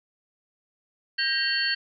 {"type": "tone cluster", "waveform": "sine", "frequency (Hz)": [1596, 1884, 2750, 3114, 4435], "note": ["G6", "A#6", "F7", "G7", "C#8"], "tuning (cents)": [31, 18, -27, -12, 0], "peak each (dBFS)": [-28, -30, -33, -33, -26], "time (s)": [1.18, 1.75], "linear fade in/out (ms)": 10, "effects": []}